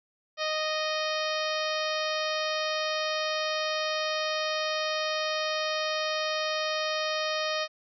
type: harmonic tone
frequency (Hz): 620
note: D#5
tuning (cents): -6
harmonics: 1 / 2 / 3 / 4 / 5 / 6 / 7 / 8 / 9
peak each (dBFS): -31 / -34 / -36 / -37 / -38 / -39 / -39 / -40 / -41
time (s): 0.37-7.68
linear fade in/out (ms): 50
effects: none